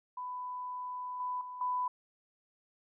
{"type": "tone with level steps", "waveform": "sine", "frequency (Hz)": 997, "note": "B5", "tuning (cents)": 16, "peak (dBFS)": [-37, -33, -41, -30], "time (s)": [0.17, 1.88], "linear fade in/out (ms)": 5, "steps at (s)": [1.2, 1.41, 1.61], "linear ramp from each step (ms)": 2, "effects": []}